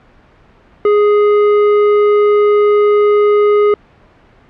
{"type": "tone with tanh clipping", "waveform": "triangle", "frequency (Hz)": 415.3, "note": "G#4", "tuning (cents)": 0, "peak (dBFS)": -9, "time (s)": [0.85, 3.74], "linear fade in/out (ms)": 2, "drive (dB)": 17, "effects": ["pink hiss -46 dBFS RMS until 4.49 s", "low-pass 2000 Hz 12 dB/octave"]}